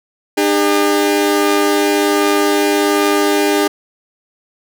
sawtooth tone pair together, 302.3 / 403.5 Hz, D#4 / G#4, -50 / -50 cents, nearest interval perfect fourth, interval 500 cents, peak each -11 / -10 dBFS, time 0.37-3.68 s, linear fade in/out 10 ms, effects none

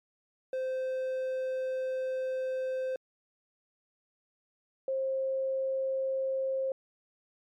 triangle / sine tone pair in turn, 519 / 531.7 Hz, C5 / C5, -14 / +28 cents, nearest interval unison, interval 42 cents, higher second, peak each -28 dBFS, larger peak neither, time 0.53-2.96 / 4.88-6.72 s, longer first, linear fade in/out 2 ms, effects MP3 96 kbps

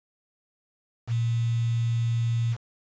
sine tone with quantisation, 116.54 Hz, A#2, in tune, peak -22 dBFS, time 1.07-2.57 s, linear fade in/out 50 ms, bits 7, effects resampled to 16000 Hz

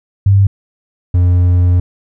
sine / triangle tone pair in turn, 98.7 / 88.95 Hz, G2 / F2, +12 / +32 cents, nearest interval major second, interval 180 cents, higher first, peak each -5 dBFS, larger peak neither, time 0.26-0.47 / 1.14-1.8 s, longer second, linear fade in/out 5 ms, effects none

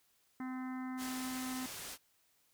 harmonic tone, 257.2 Hz, C4, 30 cents flat, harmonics 1 / 3 / 4 / 5 / 6 / 7 / 8, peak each -39 / -51 / -52 / -53 / -58 / -56 / -56 dBFS, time 0.4-1.66 s, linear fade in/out 2 ms
white low-pass noise, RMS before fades -46 dBFS, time 0.97-1.98 s, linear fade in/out 50 ms, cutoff 11000 Hz, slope 12 dB/octave
effects white hiss -73 dBFS RMS until 2.53 s

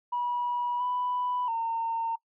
sine tone with pitch steps, 971 / 990 / 913 Hz, B5 / B5 / A#5, -30 / +4 / -36 cents, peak -26 dBFS, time 0.12-2.16 s, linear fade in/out 10 ms, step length 680 ms, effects noise-tail reverb RT60 0.1 s tail -23 dB re dry + tanh soft clip ceiling -22 dBFS

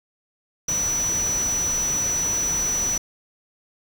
sine tone in noise, 5920 Hz, F#8, in tune, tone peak -21 dBFS, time 0.68-2.98 s, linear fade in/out 5 ms, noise pink, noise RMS -32 dBFS, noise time 0.68-2.98 s, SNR +8 dB, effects none

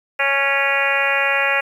harmonic tone with a mistuned harmonic, 277.2 Hz, C#4, in tune, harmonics 2 / 3 / 4 / 5 / 6 / 7 / 8 / 9 / 10, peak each -24 / -26 / -28 / -25 / -23 / -22 / -26 / -22 / -26 dBFS, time 0.19-1.61 s, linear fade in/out 10 ms, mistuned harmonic 9, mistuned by -28 cents, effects 8-bit

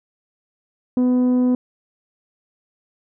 sine tone pair together, 250 / 500 Hz, B3 / B4, +21 / +21 cents, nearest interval octave, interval 1200 cents, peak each -12 / -23 dBFS, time 0.97-1.55 s, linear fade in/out 2 ms, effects tanh soft clip ceiling -12 dBFS

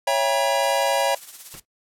square chord, C# diminished seventh, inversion none, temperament just, 554.4 / 665.2 / 798.3 / 957.9 Hz, C#5 / E5 / G5 / Bb5, 0 / +16 / +31 / +47 cents, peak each -23 / -26 / -26 / -25 dBFS, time 0.07-1.15 s, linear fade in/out 5 ms
blue noise with tremolo, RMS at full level -35 dBFS, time 0.63-1.6 s, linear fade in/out 5 ms, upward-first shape triangle, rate 17 Hz, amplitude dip 65%
pink noise with exponential decay, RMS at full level -35 dBFS, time 1.54-1.65 s, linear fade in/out 0 ms, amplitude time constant 22 ms
effects noise-tail reverb RT60 0.1 s tail -22 dB re dry + low-pass 12000 Hz 12 dB/octave

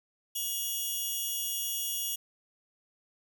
5% pulse tone pair together, 2879 / 3348 Hz, F#7 / G#7, -48 / +13 cents, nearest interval minor third, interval 261 cents, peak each -26 dBFS, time 0.35-2.16 s, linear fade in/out 10 ms, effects none

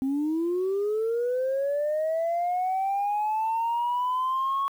sine linear sweep, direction up, 261.6 to 1110 Hz, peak -22 dBFS, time 0.02-4.68 s, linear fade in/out 0 ms, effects tanh soft clip ceiling -21 dBFS + 9-bit

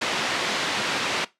white band-pass noise, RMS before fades -26 dBFS, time 0.01-1.25 s, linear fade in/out 10 ms, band 170 to 3300 Hz, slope 12 dB/octave, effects noise-tail reverb RT60 0.2 s tail -19 dB re dry + low-pass 9000 Hz 12 dB/octave

